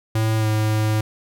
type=tone with pitch glide; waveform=square; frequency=110.3 to 108.15 Hz; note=A2 to A2; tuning=+5 to -29 cents; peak=-18 dBFS; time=0.15-1.01 s; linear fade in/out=5 ms; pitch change=-34 cents; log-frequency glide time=0.37-0.47 s; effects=none